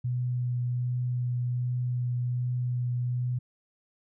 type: tone with vibrato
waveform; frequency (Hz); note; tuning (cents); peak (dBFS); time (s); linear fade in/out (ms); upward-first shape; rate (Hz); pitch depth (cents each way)
sine; 123.47; B2; 0; -26; 0.04-3.39; 10; triangle; 1.3; 12
effects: none